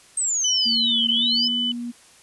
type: exponential two-way sweep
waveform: sine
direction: down then up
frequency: 8400 to 2960 to 5260 Hz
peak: -20 dBFS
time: 0.17-1.48 s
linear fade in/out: 5 ms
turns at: 1.09 s
type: tone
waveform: sine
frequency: 3000 Hz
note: F#7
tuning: 23 cents sharp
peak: -21 dBFS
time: 0.44-1.72 s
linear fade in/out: 5 ms
type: tone with pitch glide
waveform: sine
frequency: 231.5 to 239.2 Hz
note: A#3 to A#3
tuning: -12 to +45 cents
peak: -27 dBFS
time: 0.65-1.92 s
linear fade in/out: 20 ms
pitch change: +57 cents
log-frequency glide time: 1.06-1.58 s
effects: white hiss -51 dBFS RMS until 2.22 s + resampled to 24000 Hz